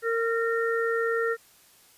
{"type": "harmonic tone", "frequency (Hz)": 459.3, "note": "A#4", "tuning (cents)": -26, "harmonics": [1, 3, 4], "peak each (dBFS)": [-25, -30, -31], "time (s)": [0.02, 1.37], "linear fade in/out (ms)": 50, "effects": ["white hiss -57 dBFS RMS until 1.97 s", "resampled to 32000 Hz"]}